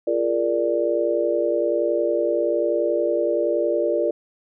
sine chord, Bb dominant seventh, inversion second, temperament equal with one note detuned, 345 / 415.3 / 466.2 / 587.3 Hz, F4 / Ab4 / Bb4 / D5, -21 / 0 / 0 / 0 cents, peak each -24 / -28 / -24 / -22 dBFS, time 0.07-4.11 s, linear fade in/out 5 ms, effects none

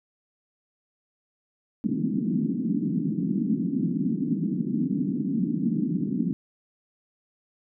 white band-pass noise, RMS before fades -26 dBFS, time 1.84-6.33 s, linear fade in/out 0 ms, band 160 to 290 Hz, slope 48 dB/octave, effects none

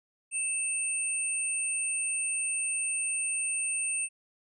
sine tone pair together, 2637 / 8816 Hz, E7 / C#9, 0 / -11 cents, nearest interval octave + major sixth, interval 2089 cents, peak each -34 / -29 dBFS, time 0.31-4.09 s, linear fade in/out 50 ms, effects none

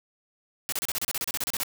white noise bursts, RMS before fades -29 dBFS, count 15, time 0.69-1.633 s, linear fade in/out 0 ms, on 33 ms, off 32 ms, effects none

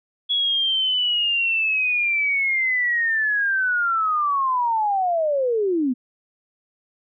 sine linear sweep, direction down, 3373 to 237.8 Hz, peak -18 dBFS, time 0.29-5.94 s, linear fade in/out 20 ms, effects none

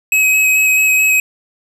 square tone with vibrato, 2548 Hz, D#7, 41 cents sharp, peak -10 dBFS, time 0.12-1.2 s, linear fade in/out 2 ms, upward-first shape square, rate 4.6 Hz, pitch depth 10 cents each way, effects none

